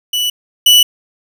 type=tone pair in turn; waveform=40% pulse; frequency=2960 / 2960 Hz; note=F#7 / F#7; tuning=0 / 0 cents; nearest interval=unison; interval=0 cents; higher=neither; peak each=-13 / -4 dBFS; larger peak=second; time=0.13-0.3 / 0.66-0.83 s; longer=neither; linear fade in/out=5 ms; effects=none